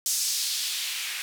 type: noise with band-pass filter sweep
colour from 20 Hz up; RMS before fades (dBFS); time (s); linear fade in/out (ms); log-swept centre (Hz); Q
blue; -29; 0.06-1.22; 0; 6500 to 2100; 1.5
effects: none